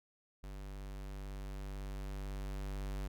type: tone with level ramp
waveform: square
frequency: 49 Hz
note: G1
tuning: in tune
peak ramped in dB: -45 to -38 dBFS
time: 0.43-3.08 s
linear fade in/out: 10 ms
effects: none